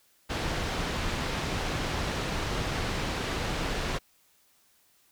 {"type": "low-pass noise", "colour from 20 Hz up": "pink", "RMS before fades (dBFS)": -31, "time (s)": [0.29, 3.99], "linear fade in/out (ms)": 20, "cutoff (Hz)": 4700, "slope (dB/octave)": 12, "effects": ["white hiss -65 dBFS RMS until 5.11 s"]}